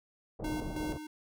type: low-pass noise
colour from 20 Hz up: pink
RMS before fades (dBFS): -39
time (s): 0.39-0.98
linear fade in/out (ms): 10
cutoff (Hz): 750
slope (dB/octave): 24
type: tone with tremolo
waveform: square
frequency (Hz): 306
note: D#4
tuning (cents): -29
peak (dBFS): -35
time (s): 0.44-1.07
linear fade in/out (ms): 5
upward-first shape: square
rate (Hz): 3.1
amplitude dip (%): 55
effects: none